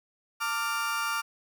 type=chord; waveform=35% pulse; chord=D minor; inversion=second; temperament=equal with one note detuned; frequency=902.7 / 1174.7 / 1396.9 Hz; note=A5 / D6 / F6; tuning=+44 / 0 / 0 cents; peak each=-35 / -30 / -29 dBFS; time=0.4-1.22 s; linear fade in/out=20 ms; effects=none